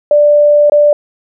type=tone with dropouts; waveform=sine; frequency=589 Hz; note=D5; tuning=5 cents sharp; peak=-4 dBFS; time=0.11-0.93 s; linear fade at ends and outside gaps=2 ms; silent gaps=0.698-0.72 s; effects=none